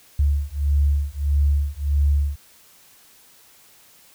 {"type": "beating tone pair", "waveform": "sine", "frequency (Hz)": [71, 72.6], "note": ["C#2", "D2"], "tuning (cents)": [42, -19], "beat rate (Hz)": 1.6, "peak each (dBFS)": -20, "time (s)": [0.19, 2.36], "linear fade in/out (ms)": 5, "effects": ["white hiss -52 dBFS RMS until 4.14 s"]}